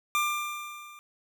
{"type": "tone with level ramp", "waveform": "25% pulse", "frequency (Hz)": 1191, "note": "D6", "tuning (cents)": 24, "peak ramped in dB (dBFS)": [-19, -43], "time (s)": [0.15, 0.99], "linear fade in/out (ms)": 0, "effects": []}